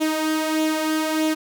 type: tone with flanger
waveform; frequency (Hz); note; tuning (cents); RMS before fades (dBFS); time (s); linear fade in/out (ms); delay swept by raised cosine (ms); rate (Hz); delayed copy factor
sawtooth; 313; D#4; +10; -22; 0-1.35; 20; 0.29 to 2.59; 1.6; +0.5
effects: none